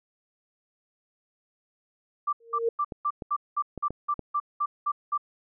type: tone bursts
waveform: sine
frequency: 1174.7 Hz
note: D6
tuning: in tune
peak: -23 dBFS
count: 12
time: 2.27-5.178 s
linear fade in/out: 10 ms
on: 59 ms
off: 200 ms
type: tone with exponential growth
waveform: sine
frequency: 461.6 Hz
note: A#4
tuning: 17 cents flat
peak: -19 dBFS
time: 2.4-2.69 s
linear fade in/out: 5 ms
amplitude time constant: 63 ms
type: clicks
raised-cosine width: 2 ms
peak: -21 dBFS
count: 5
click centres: 2.922 / 3.222 / 3.777 / 3.906 / 4.193 s
effects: none